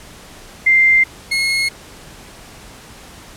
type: tone pair in turn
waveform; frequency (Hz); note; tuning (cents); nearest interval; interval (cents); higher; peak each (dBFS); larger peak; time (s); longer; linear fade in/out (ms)
sine / 30% pulse; 2093 / 2162; C7 / C#7; 0 / -44; minor second; 56; second; -8 / -12; first; 0.66-1.04 / 1.31-1.69; neither; 10
effects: pink hiss -39 dBFS RMS until 3.36 s + low-pass 11000 Hz 12 dB/octave